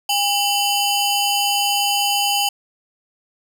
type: ring-modulated tone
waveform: sawtooth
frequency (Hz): 1909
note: A#6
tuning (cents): +41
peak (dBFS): -10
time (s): 0.09-2.49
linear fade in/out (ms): 5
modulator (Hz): 1100
effects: none